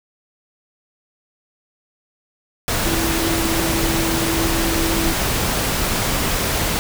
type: tone in noise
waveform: sine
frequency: 329.6 Hz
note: E4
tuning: in tune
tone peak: -22 dBFS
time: 2.86-5.12 s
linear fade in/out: 0 ms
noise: pink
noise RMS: -20 dBFS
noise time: 2.68-6.79 s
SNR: -5 dB
effects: none